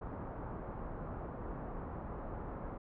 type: low-pass noise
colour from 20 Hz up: pink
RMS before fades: -43 dBFS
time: 0.01-2.78 s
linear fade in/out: 10 ms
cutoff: 1200 Hz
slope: 24 dB/octave
effects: none